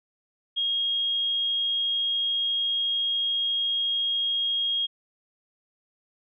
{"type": "tone", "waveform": "sine", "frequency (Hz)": 3263, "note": "G#7", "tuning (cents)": -31, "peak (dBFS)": -23, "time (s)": [0.56, 4.87], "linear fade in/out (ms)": 20, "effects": []}